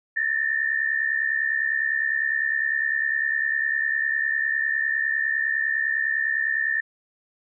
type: tone pair together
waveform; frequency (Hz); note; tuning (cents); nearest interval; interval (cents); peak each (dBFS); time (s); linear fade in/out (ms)
sine; 1758.1 / 1828; A6 / A#6; -2 / -34; minor second; 68; -24; 0.16-6.81; 10
effects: none